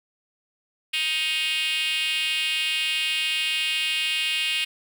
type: tone with high-pass filter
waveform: 5% pulse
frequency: 313.8 Hz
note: D#4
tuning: 15 cents sharp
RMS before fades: -25 dBFS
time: 0.93-4.65 s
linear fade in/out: 10 ms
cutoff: 2700 Hz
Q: 4.4
effects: none